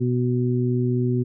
harmonic tone, 123.6 Hz, B2, 2 cents sharp, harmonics 1 / 2 / 3, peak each -21 / -24 / -26 dBFS, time 0-1.24 s, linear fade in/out 20 ms, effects none

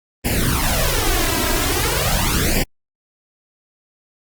pink noise with flanger, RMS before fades -18 dBFS, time 0.24-2.64 s, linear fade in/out 20 ms, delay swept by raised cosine 0.39 to 3.09 ms, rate 0.42 Hz, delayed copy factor +0.95, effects Opus 24 kbps

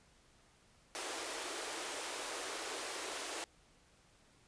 pink high-pass noise, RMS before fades -42 dBFS, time 0.95-3.44 s, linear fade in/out 0 ms, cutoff 320 Hz, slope 48 dB/octave, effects pink hiss -67 dBFS RMS until 4.47 s + resampled to 22050 Hz

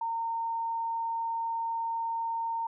sine tone, 916 Hz, A#5, 31 cents flat, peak -29 dBFS, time 0.01-2.67 s, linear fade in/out 5 ms, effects none

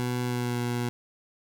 20% pulse tone with pitch glide, 123.47 to 121 Hz, B2 to B2, 0 to -35 cents, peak -22 dBFS, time 0-0.89 s, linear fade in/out 0 ms, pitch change -35 cents, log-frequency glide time 0.25-0.59 s, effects none

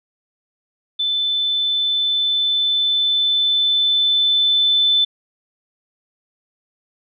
sine tone with level ramp, 3520 Hz, A7, in tune, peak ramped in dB -17 to -12 dBFS, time 0.99-5.05 s, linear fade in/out 10 ms, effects none

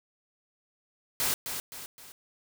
white noise with echo, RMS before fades -28 dBFS, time 1.2-1.34 s, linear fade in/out 0 ms, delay 260 ms, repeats 3, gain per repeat -7 dB, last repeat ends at 2.12 s, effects none

